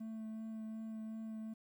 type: tone with vibrato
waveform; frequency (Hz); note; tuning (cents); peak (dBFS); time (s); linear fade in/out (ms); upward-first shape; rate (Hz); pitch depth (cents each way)
triangle; 220.6; A3; +5; -40; 0-1.54; 10; triangle; 2.7; 14
effects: 12-bit